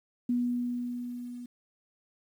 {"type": "tone with level ramp", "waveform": "sine", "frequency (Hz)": 243.7, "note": "B3", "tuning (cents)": -23, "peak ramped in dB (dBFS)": [-24, -39], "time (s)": [0.29, 1.46], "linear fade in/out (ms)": 5, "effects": ["10-bit"]}